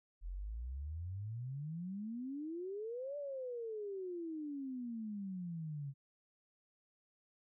sine exponential two-way sweep, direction up then down, 41.34 to 587.3 to 135.5 Hz, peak -40 dBFS, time 0.21-5.94 s, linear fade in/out 50 ms, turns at 3.17 s, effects none

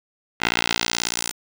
10% pulse tone with band-pass filter sweep, 58.27 Hz, A#1, in tune, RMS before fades -24 dBFS, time 0.4-1.32 s, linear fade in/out 20 ms, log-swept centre 2300 to 8600 Hz, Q 1.1, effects none

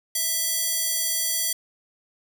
square tone with high-pass filter, 659.3 Hz, E5, in tune, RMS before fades -25 dBFS, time 0.15-1.53 s, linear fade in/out 5 ms, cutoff 6300 Hz, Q 0.61, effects none

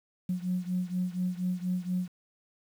sine beating tone pair, 180 / 184.2 Hz, F#3 / F#3, -47 / -7 cents, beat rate 4.2 Hz, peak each -30 / -32 dBFS, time 0.29-2.08 s, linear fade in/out 5 ms, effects tanh soft clip ceiling -21 dBFS + 9-bit

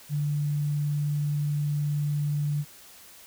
sine tone, 146.83 Hz, D3, in tune, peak -24 dBFS, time 0.09-2.65 s, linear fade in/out 50 ms, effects white hiss -50 dBFS RMS until 3.26 s

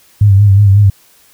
sine tone with vibrato, 100.4 Hz, G2, 42 cents sharp, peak -3 dBFS, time 0.21-0.9 s, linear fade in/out 5 ms, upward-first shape sine, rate 5.5 Hz, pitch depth 62 cents each way, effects white hiss -47 dBFS RMS until 1.33 s

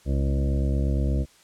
harmonic tone with a mistuned harmonic, 68.4 Hz, C#2, 23 cents flat, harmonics 1 / 2 / 3 / 4 / 5 / 7 / 8 / 9, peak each -22 / -28 / -32 / -34 / -36 / -39 / -40 / -41 dBFS, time 0.05-1.26 s, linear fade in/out 50 ms, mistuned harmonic 1, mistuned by -32 cents, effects white hiss -56 dBFS RMS until 1.43 s + low-pass 9000 Hz 12 dB/octave

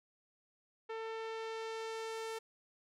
sawtooth tone with low-pass filter sweep, 447.3 Hz, A4, 28 cents sharp, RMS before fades -42 dBFS, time 0.89-2.39 s, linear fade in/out 10 ms, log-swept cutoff 2500 to 11000 Hz, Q 0.75, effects none

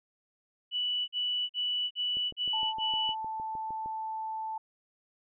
sine tone bursts, 2960 Hz, F#7, in tune, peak -28 dBFS, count 6, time 0.71-3.15 s, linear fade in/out 50 ms, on 370 ms, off 44 ms
click train, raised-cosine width 2 ms, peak -35 dBFS, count 12, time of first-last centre 2.17-3.86 s, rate 6.51 Hz
sine tone, 880 Hz, A5, in tune, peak -33 dBFS, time 2.53-4.58 s, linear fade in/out 5 ms
effects none

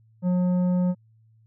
sine tone with tanh clipping, 180 Hz, F#3, 47 cents flat, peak -21 dBFS, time 0.22-0.95 s, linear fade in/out 50 ms, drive 9 dB, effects added 111 Hz sine -55 dBFS peak until 1.46 s

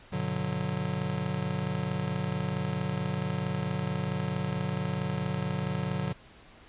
square chord, G major seventh, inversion none, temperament just, 98 / 122.5 / 147 / 183.75 Hz, G2 / B2 / D3 / F#3, 0 / -14 / +2 / -12 cents, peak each -39 / -37 / -34 / -34 dBFS, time 0.12-6.13 s, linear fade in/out 10 ms, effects pink hiss -54 dBFS RMS until 6.68 s + resampled to 8000 Hz

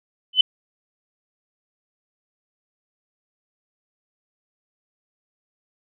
sine tone with exponential growth, 3022 Hz, F#7, 36 cents sharp, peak -6 dBFS, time 0.33-0.41 s, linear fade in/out 5 ms, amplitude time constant 17 ms, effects none

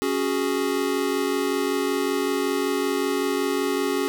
square chord, C# suspended fourth, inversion none, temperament equal, 277.2 / 370 / 415.3 Hz, C#4 / F#4 / G#4, 0 / 0 / 0 cents, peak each -27 dBFS, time 0.02-4.08 s, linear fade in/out 0 ms, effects none

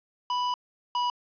square tone pair in turn, 987.8 / 978.1 Hz, B5 / B5, 0 / -17 cents, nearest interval unison, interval 17 cents, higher first, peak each -26 / -25 dBFS, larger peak second, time 0.3-0.54 / 0.95-1.1 s, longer first, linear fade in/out 2 ms, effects resampled to 11025 Hz + 9-bit

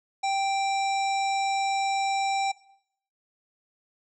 harmonic tone, 784 Hz, G5, in tune, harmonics 1 / 3 / 5 / 7 / 9 / 10, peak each -24 / -34 / -38 / -41 / -43 / -44 dBFS, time 0.23-2.52 s, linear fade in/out 10 ms, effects noise-tail reverb RT60 0.7 s tail -19 dB re dry

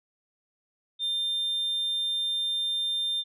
sine tone, 3600 Hz, A7, 39 cents sharp, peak -23 dBFS, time 0.99-3.24 s, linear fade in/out 50 ms, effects tanh soft clip ceiling -25 dBFS

